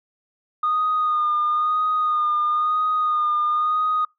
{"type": "tone with vibrato", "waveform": "sine", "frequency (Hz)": 1228, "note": "D#6", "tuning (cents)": -23, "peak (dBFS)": -17, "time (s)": [0.63, 4.05], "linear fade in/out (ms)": 5, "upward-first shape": "sine", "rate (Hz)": 1, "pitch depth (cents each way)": 28, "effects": ["noise-tail reverb RT60 0.2 s tail -25 dB re dry", "tanh soft clip ceiling -14 dBFS"]}